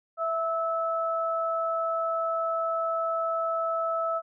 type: tone pair together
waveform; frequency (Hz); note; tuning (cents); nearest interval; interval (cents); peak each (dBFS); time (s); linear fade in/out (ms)
sine; 659.3 / 1304.2; E5 / E6; 0 / -19; octave; 1181; -28; 0.17-4.22; 50
effects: none